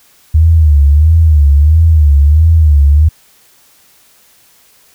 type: tone with vibrato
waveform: sine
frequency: 76.2 Hz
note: D#2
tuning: 36 cents flat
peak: -3 dBFS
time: 0.34-3.09 s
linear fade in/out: 10 ms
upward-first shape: sine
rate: 1.5 Hz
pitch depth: 130 cents each way
effects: white hiss -47 dBFS RMS until 4.94 s